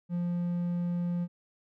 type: tone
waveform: triangle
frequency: 174.61 Hz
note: F3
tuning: in tune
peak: -26 dBFS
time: 0.09-1.28 s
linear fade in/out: 50 ms
effects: none